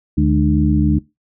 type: harmonic tone with a mistuned harmonic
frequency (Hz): 75.1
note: D2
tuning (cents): +39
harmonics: 1 / 2 / 3 / 4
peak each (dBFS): -17 / -17 / -17 / -17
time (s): 0.17-0.99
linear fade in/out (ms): 10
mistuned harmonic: 3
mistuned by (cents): -99
effects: noise-tail reverb RT60 0.2 s tail -19 dB re dry